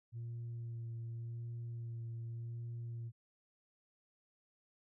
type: tone with vibrato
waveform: sine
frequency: 116.54 Hz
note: A#2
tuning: in tune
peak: -39 dBFS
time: 0.12-3.12 s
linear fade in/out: 50 ms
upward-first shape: sine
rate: 0.87 Hz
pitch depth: 17 cents each way
effects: tanh soft clip ceiling -39 dBFS